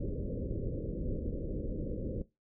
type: low-pass noise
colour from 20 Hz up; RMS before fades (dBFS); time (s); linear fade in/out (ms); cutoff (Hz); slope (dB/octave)
pink; -36; 0-2.22; 5; 560; 96
effects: noise-tail reverb RT60 0.2 s tail -17 dB re dry